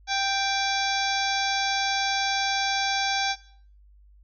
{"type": "harmonic tone with a mistuned harmonic", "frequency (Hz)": 785, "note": "G5", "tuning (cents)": 2, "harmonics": [1, 2, 3, 4, 5, 6, 7, 8], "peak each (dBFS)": [-27, -30, -32, -33, -34, -35, -35, -36], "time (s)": [0.07, 3.36], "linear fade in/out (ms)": 50, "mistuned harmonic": 4, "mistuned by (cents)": 140, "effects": ["noise-tail reverb RT60 0.5 s tail -17 dB re dry", "added 50 Hz sine -51 dBFS peak until 4.23 s"]}